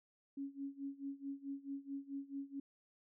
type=tone with tremolo; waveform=sine; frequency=277.2 Hz; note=C#4; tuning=in tune; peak=-39 dBFS; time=0.37-2.6 s; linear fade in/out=5 ms; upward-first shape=sine; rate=4.6 Hz; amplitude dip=90%; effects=none